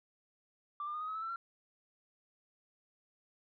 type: tone with pitch steps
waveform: sine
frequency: 1174.7 / 1200.1 / 1226 / 1252.5 / 1279.5 / 1307.2 / 1335.4 / 1364.3 Hz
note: D6 / D6 / D#6 / D#6 / D#6 / E6 / E6 / F6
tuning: 0 / +37 / -26 / +11 / +48 / -15 / +22 / -41 cents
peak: -36 dBFS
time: 0.8-1.36 s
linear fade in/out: 2 ms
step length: 70 ms
effects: tanh soft clip ceiling -32 dBFS